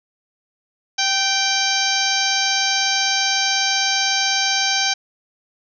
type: harmonic tone with a mistuned harmonic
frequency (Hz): 784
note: G5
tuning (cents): 0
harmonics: 1 / 2 / 3 / 4 / 5 / 6 / 7 / 8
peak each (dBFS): -25 / -25 / -25 / -25 / -25 / -25 / -25 / -25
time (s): 0.98-4.94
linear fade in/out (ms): 10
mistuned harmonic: 2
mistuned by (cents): -25
effects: none